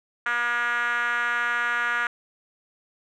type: tone with band-pass filter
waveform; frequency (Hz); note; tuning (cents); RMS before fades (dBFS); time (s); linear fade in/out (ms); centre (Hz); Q
5% pulse; 239.1; A#3; +44; -25; 0.26-2.07; 2; 1500; 3.8
effects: none